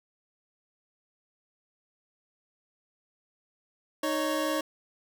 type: tone pair together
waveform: 25% pulse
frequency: 309.6 / 555.2 Hz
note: D#4 / C#5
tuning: -9 / +3 cents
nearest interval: minor seventh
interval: 1012 cents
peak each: -26 dBFS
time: 4.03-4.61 s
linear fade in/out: 5 ms
effects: none